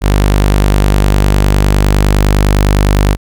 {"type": "tone", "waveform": "sawtooth", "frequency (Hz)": 49.85, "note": "G1", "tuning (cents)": 30, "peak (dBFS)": -3, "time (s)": [0.01, 3.17], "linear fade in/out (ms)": 50, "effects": []}